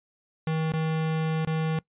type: tone with dropouts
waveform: square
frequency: 159.1 Hz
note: D#3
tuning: 39 cents sharp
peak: -25 dBFS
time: 0.47-1.79 s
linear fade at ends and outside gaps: 2 ms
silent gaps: 0.721-0.736 / 1.45-1.472 s
effects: noise-tail reverb RT60 0.1 s tail -22 dB re dry + resampled to 8000 Hz